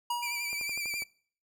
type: tone with exponential decay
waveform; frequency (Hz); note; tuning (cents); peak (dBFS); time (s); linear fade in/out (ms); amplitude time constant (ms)
square; 958; A#5; +47; -28; 0.1-0.75; 5; 140
type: tone with vibrato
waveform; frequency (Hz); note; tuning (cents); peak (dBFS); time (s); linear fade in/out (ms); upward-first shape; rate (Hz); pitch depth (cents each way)
sawtooth; 2349; D7; 0; -29; 0.22-1.04; 10; sine; 11; 41
type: click train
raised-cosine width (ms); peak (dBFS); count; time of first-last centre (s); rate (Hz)
1; -33; 7; 0.53-1.022; 12.2
effects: noise-tail reverb RT60 0.5 s tail -23 dB re dry